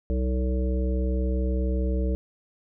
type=harmonic tone with a mistuned harmonic; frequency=63.7 Hz; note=C2; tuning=46 cents flat; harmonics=1 / 3 / 5 / 7 / 9; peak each=-23 / -32 / -34 / -34 / -37 dBFS; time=0.1-2.15 s; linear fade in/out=0 ms; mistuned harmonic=9; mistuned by=-25 cents; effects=none